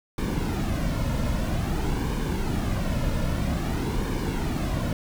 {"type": "noise with flanger", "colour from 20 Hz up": "brown", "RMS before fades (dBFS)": -26, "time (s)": [0.18, 4.93], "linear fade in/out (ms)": 2, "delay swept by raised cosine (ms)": [1.5, 2.6], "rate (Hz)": 0.51, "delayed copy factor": -0.55, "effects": []}